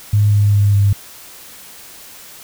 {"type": "tone with pitch steps", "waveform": "sine", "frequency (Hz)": [103.83, 102.76, 101.69, 100.64], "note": ["G#2", "G#2", "G#2", "G2"], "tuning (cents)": [0, -18, -36, 46], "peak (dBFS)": -9, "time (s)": [0.13, 0.93], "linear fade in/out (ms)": 5, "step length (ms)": 200, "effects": ["white hiss -38 dBFS RMS until 2.43 s"]}